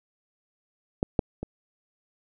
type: clicks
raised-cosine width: 2 ms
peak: -10 / -7 / -19 dBFS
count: 3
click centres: 1.029 / 1.192 / 1.43 s
effects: none